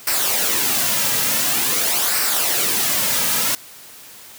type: noise with flanger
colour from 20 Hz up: white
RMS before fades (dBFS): -19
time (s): 0.07-3.55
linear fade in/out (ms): 2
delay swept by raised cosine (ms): 0.29 to 2.79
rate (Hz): 0.47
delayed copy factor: -0.55
effects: white hiss -41 dBFS RMS until 4.38 s + high-pass 80 Hz 12 dB/octave